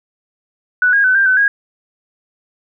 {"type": "tone with pitch steps", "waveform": "sine", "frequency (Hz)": [1483, 1632, 1512, 1588, 1515, 1639], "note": ["F#6", "G#6", "F#6", "G6", "F#6", "G#6"], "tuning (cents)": [4, -31, 37, 22, 40, -23], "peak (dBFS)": -9, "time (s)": [0.82, 1.48], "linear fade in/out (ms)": 2, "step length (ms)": 110, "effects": []}